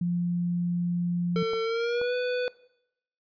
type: tone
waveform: sine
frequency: 174.61 Hz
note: F3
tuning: in tune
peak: -24 dBFS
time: 0.01-1.43 s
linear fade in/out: 5 ms
type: tone with pitch glide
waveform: square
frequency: 450 to 496.4 Hz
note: A4 to B4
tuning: +39 to +9 cents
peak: -26 dBFS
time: 1.36-2.48 s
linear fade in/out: 0 ms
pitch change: +170 cents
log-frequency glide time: 1.64-2.14 s
type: clicks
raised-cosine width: 1 ms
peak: -26 dBFS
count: 2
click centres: 1.534 / 2.015 s
effects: noise-tail reverb RT60 0.8 s tail -20 dB re dry + resampled to 11025 Hz